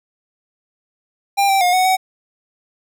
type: tone with pitch steps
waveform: square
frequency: 797 / 779 / 716 / 741 / 752 Hz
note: G5 / G5 / F5 / F#5 / F#5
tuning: +28 / -11 / +43 / +2 / +28 cents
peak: -13 dBFS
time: 1.37-1.97 s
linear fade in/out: 20 ms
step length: 120 ms
effects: none